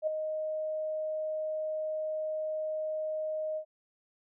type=tone with ADSR envelope; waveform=sine; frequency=622.3 Hz; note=D#5; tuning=in tune; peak=-24 dBFS; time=0.02-3.65 s; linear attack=52 ms; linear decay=5 ms; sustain=-7 dB; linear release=82 ms; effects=none